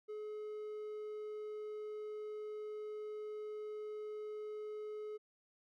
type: tone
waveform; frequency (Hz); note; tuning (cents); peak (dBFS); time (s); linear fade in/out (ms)
triangle; 425.1; G#4; +40; -40; 0.08-5.18; 20
effects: none